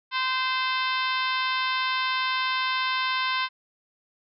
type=harmonic tone with a mistuned harmonic; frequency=517 Hz; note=C5; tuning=21 cents flat; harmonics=2 / 3 / 4 / 5 / 6 / 7 / 8 / 9 / 10; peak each=-27 / -31 / -32 / -33 / -35 / -34 / -37 / -41 / -41 dBFS; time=0.11-3.49 s; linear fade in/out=50 ms; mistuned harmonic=5; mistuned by=+21 cents; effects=none